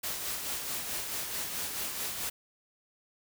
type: noise with tremolo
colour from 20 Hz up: white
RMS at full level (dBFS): -34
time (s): 0.03-2.3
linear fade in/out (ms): 10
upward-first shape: sine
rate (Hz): 4.6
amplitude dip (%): 40
effects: none